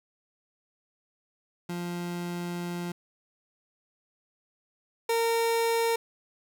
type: tone pair in turn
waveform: 30% pulse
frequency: 174.61 / 460 Hz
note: F3 / A#4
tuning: 0 / -23 cents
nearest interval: octave + perfect fourth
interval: 1677 cents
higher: second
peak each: -29 / -21 dBFS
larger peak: second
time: 1.69-2.92 / 5.09-5.96 s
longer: first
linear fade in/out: 5 ms
effects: 10-bit